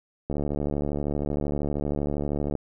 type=click train; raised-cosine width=2 ms; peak=-15 dBFS; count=165; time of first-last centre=0.3-2.553 s; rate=72.8 Hz; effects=none